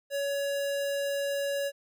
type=tone; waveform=square; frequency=562 Hz; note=C#5; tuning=24 cents sharp; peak=-29 dBFS; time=0.1-1.72 s; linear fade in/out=50 ms; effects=none